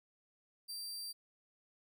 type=tone; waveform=sawtooth; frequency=4700 Hz; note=D8; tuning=1 cent sharp; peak=-39 dBFS; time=0.68-1.13 s; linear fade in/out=20 ms; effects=none